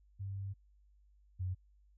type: tone pair in turn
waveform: sine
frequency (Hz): 98 / 91.99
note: G2 / F#2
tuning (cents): 0 / -10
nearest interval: minor second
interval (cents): 110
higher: first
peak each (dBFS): -38 / -34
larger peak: second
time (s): 0.19-0.54 / 1.39-1.55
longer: first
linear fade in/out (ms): 20
effects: added 50 Hz sine -63 dBFS peak until 1.97 s